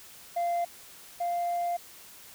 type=tone pair in turn; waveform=sine; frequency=692 / 696.8 Hz; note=F5 / F5; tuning=-16 / -4 cents; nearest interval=unison; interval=12 cents; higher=second; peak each=-23 / -25 dBFS; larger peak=first; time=0.36-0.65 / 1.2-1.77 s; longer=second; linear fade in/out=10 ms; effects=tanh soft clip ceiling -25 dBFS + white hiss -50 dBFS RMS until 2.34 s